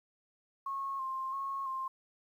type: tone with vibrato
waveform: sine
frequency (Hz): 1074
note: C6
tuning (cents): +45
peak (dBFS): -34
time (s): 0.66-1.88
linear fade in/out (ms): 5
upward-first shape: square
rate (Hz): 1.5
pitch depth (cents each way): 29
effects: 11-bit